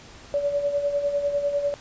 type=tone with tremolo; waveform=sine; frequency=573 Hz; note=D5; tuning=43 cents flat; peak=-19 dBFS; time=0.34-1.74 s; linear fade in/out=0 ms; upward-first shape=sine; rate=10 Hz; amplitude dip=60%; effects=pink hiss -46 dBFS RMS until 1.8 s + resampled to 16000 Hz